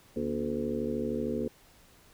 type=harmonic tone with a mistuned harmonic; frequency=73 Hz; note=D2; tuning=10 cents flat; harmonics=1 / 2 / 3 / 4 / 5 / 6 / 7; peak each=-44 / -44 / -33 / -39 / -37 / -35 / -38 dBFS; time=0.16-1.48 s; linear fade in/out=5 ms; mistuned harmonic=3; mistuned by=+130 cents; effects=pink hiss -59 dBFS RMS until 2.13 s